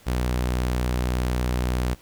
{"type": "tone", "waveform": "sawtooth", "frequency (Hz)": 61.74, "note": "B1", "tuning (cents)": 0, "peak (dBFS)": -18, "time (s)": [0.06, 1.95], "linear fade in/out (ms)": 20, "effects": ["pink hiss -53 dBFS RMS until 2.01 s"]}